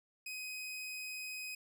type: tone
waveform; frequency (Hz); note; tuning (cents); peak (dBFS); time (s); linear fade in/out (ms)
sawtooth; 2514; D#7; +17; -38; 0.26-1.55; 5
effects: none